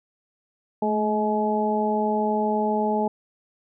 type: harmonic tone with a mistuned harmonic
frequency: 212.1 Hz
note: G#3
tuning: 37 cents sharp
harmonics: 1 / 2 / 3 / 4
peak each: -25 / -26 / -28 / -25 dBFS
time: 0.82-3.08 s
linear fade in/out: 5 ms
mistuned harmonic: 1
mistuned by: +33 cents
effects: none